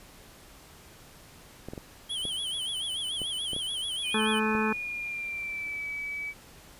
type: clicks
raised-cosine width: 2 ms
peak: -24 dBFS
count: 8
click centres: 1.686 / 1.735 / 1.778 / 2.253 / 3.217 / 3.533 / 3.564 / 4.551 s
type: tone with vibrato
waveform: square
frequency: 3181 Hz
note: G7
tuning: 25 cents sharp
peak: -31 dBFS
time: 2.09-4.4 s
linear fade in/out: 20 ms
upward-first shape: sine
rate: 6.9 Hz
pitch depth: 110 cents each way
type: tone with pitch glide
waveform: sine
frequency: 2467 to 2289 Hz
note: D#7 to D7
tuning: -15 to -45 cents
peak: -32 dBFS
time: 4.02-6.34 s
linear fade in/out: 50 ms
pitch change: -130 cents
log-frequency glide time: 4.62-5.86 s
type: harmonic tone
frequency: 217.2 Hz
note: A3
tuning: 22 cents flat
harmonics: 1 / 2 / 4 / 5 / 6 / 7 / 8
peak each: -28 / -31 / -34 / -35 / -36 / -36 / -37 dBFS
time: 4.14-4.73 s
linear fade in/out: 5 ms
effects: pink hiss -52 dBFS RMS until 6.79 s + resampled to 32000 Hz